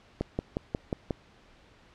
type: click train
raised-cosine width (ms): 2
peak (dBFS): -15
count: 6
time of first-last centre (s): 0.21-1.108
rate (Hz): 5.57
effects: pink hiss -58 dBFS RMS until 1.94 s + low-pass 4000 Hz 12 dB/octave